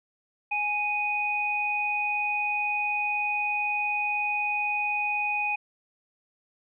sine tone pair together, 831.5 / 2489 Hz, G#5 / D#7, +2 / 0 cents, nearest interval octave + perfect fifth, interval 1898 cents, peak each -30 / -26 dBFS, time 0.51-5.56 s, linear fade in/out 10 ms, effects none

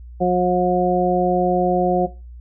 harmonic tone, 180 Hz, F#3, 47 cents flat, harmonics 1 / 2 / 3 / 4, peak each -20 / -20 / -20 / -20 dBFS, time 0.2-2.07 s, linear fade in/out 20 ms, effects noise-tail reverb RT60 0.3 s tail -19 dB re dry + added 60 Hz sine -35 dBFS peak until 2.4 s

